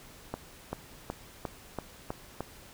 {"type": "accelerating click train", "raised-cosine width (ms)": 1, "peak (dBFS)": -19, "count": 7, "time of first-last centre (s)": [0.34, 2.406], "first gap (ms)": 390, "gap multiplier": 0.95, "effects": ["pink hiss -52 dBFS RMS until 2.73 s"]}